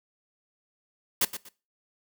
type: noise with echo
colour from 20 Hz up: white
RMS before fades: -23 dBFS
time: 1.21-1.25 s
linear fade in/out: 5 ms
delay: 120 ms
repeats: 2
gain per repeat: -12 dB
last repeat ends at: 1.49 s
effects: noise-tail reverb RT60 0.3 s tail -19 dB re dry